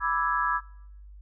sine chord, E dominant seventh, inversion second, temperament equal, 987.8 / 1174.7 / 1318.5 / 1661.2 Hz, B5 / D6 / E6 / G#6, 0 / 0 / 0 / 0 cents, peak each -29 dBFS, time 0-0.61 s, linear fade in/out 50 ms, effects noise-tail reverb RT60 0.8 s tail -24 dB re dry + added 50 Hz sine -44 dBFS peak until 1.21 s

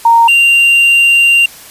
sine / triangle tone pair in turn, 926 / 2775 Hz, A#5 / F7, -12 / -12 cents, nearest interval octave + perfect fifth, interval 1900 cents, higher second, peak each -3 dBFS, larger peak neither, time 0.05-0.28 / 0.28-1.46 s, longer second, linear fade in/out 5 ms, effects white hiss -34 dBFS RMS until 1.7 s + resampled to 32000 Hz

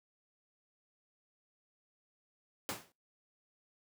pink noise with exponential decay, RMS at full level -34 dBFS, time 2.69-2.92 s, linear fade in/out 0 ms, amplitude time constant 48 ms, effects noise-tail reverb RT60 0.3 s tail -26 dB re dry + high-pass 150 Hz 12 dB/octave

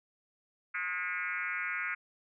sine tone with frequency modulation, 1809 Hz, A6, 48 cents sharp, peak -32 dBFS, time 0.74-1.95 s, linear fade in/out 10 ms, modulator 184 Hz, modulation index 2.9, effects none

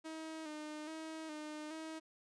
sawtooth tone with vibrato, 311.1 Hz, D#4, in tune, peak -40 dBFS, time 0.04-2 s, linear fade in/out 20 ms, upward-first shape square, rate 1.2 Hz, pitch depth 40 cents each way, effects resampled to 22050 Hz

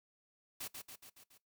white noise with echo, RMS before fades -43 dBFS, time 0.6-0.68 s, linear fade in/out 10 ms, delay 140 ms, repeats 5, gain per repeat -4 dB, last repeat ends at 1.38 s, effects noise-tail reverb RT60 0.2 s tail -22 dB re dry

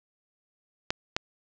clicks, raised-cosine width 0.2 ms, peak -8 dBFS, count 2, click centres 0.905 / 1.165 s, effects low-pass 6000 Hz 12 dB/octave

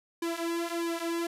sawtooth tone with flanger, 337.1 Hz, E4, 39 cents sharp, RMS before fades -32 dBFS, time 0.22-1.27 s, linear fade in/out 5 ms, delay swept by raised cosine 1.5 to 4.6 ms, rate 1.6 Hz, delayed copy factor -0.85, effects resampled to 32000 Hz

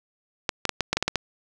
clicks, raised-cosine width 0.2 ms, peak -5 dBFS, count 9, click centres 0.492 / 0.653 / 0.693 / 0.807 / 0.93 / 0.97 / 1.026 / 1.08 / 1.157 s, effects none

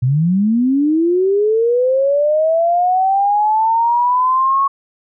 sine linear sweep, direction up, 119 to 1108.7 Hz, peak -11 dBFS, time 0.02-4.68 s, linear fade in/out 10 ms, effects none

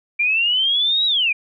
sine linear two-way sweep, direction up then down, 2352 to 3900 to 2352 Hz, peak -15 dBFS, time 0.19-1.33 s, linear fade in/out 10 ms, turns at 1.06 s, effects none

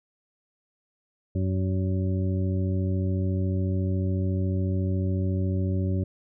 harmonic tone, 94 Hz, F#2, 28 cents sharp, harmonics 1 / 2 / 3 / 4 / 6, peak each -24 / -30 / -34 / -36 / -40 dBFS, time 1.35-6.04 s, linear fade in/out 5 ms, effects none

